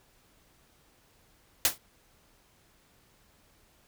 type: noise with exponential decay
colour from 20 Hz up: white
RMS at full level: -19 dBFS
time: 1.65-1.78 s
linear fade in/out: 1 ms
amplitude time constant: 27 ms
effects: pink hiss -64 dBFS RMS until 3.87 s